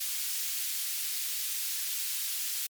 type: high-pass noise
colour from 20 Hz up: white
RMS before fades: -33 dBFS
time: 0-2.67 s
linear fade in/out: 10 ms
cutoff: 2600 Hz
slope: 12 dB/octave
effects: MP3 96 kbps